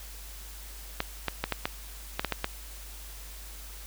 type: clicks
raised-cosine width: 0.3 ms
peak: -11 dBFS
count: 9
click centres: 1.004 / 1.283 / 1.44 / 1.523 / 1.655 / 2.195 / 2.247 / 2.323 / 2.444 s
effects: added 50 Hz sine -43 dBFS peak until 3.86 s + white hiss -47 dBFS RMS until 3.86 s